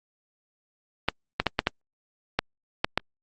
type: clicks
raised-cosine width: 0.3 ms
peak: -5 dBFS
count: 8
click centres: 1.086 / 1.4 / 1.467 / 1.591 / 1.671 / 2.39 / 2.845 / 2.976 s
effects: Opus 32 kbps